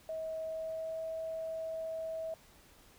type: tone with pitch glide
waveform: sine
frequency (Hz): 640 to 646.3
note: D#5 to E5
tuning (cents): +49 to -34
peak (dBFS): -36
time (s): 0.09-2.34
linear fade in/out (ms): 2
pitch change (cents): +17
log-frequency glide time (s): 0.4-1.03
effects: pink hiss -61 dBFS RMS until 2.98 s